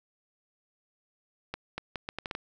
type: accelerating click train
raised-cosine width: 0.3 ms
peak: -18 dBFS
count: 8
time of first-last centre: 1.54-2.351 s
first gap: 240 ms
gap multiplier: 0.74
effects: none